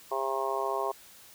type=harmonic tone; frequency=134.4 Hz; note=C3; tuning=47 cents sharp; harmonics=3 / 4 / 5 / 6 / 7 / 8; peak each=-34 / -38 / -34 / -38 / -35 / -34 dBFS; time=0.11-0.92 s; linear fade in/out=10 ms; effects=white hiss -53 dBFS RMS until 1.34 s